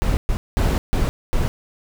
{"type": "noise bursts at uneven times", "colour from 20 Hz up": "brown", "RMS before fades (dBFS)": -18, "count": 5, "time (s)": [[0.02, 0.17], [0.29, 0.37], [0.57, 0.78], [0.93, 1.09], [1.33, 1.48]], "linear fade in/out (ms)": 0, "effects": []}